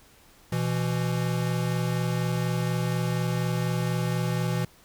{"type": "tone pair together", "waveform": "square", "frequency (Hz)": [122.4, 166.53], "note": ["B2", "E3"], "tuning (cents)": [-15, 18], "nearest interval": "perfect fourth", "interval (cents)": 533, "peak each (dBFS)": -28, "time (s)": [0.52, 4.65], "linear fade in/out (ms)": 5, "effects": ["pink hiss -56 dBFS RMS until 4.84 s"]}